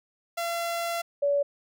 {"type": "tone pair in turn", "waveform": ["sawtooth", "sine"], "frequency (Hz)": [681, 570.2], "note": ["F5", "C#5"], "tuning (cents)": [-44, 49], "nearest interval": "minor third", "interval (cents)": 307, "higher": "first", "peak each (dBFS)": [-24, -21], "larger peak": "second", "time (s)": [[0.37, 1.02], [1.22, 1.43]], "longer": "first", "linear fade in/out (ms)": 10, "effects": []}